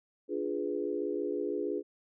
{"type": "chord", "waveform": "sine", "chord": "D diminished seventh", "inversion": "none", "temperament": "equal", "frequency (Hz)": [293.7, 349.2, 415.3, 493.9], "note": ["D4", "F4", "Ab4", "Cb5"], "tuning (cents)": [0, 0, 0, 0], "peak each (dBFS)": [-37, -36, -34, -39], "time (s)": [0.28, 1.83], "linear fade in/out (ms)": 50, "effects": []}